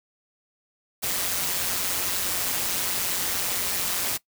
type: noise with amplitude modulation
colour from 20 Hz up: white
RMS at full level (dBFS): -24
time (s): 1.02-4.18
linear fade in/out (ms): 20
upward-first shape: sine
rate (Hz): 183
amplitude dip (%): 60
effects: noise-tail reverb RT60 0.1 s tail -20 dB re dry